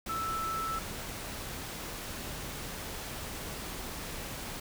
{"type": "tone in noise", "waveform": "sine", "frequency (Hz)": 1318.5, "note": "E6", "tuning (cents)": 0, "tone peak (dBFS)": -32, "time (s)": [0.09, 0.79], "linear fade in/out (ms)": 5, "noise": "pink", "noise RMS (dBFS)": -40, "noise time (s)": [0.06, 4.6], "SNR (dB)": 5, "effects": []}